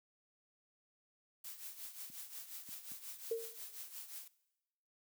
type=noise with tremolo; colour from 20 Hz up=blue; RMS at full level=-46 dBFS; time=1.44-4.28 s; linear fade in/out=5 ms; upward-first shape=triangle; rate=5.6 Hz; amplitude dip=75%
type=clicks; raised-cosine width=5 ms; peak=-37 dBFS; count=3; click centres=2.1 / 2.69 / 2.918 s
type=tone with exponential decay; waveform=sine; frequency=456 Hz; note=A#4; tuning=38 cents flat; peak=-30 dBFS; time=3.31-3.6 s; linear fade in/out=5 ms; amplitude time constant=62 ms
effects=noise-tail reverb RT60 1.0 s tail -21 dB re dry + high-pass 300 Hz 12 dB/octave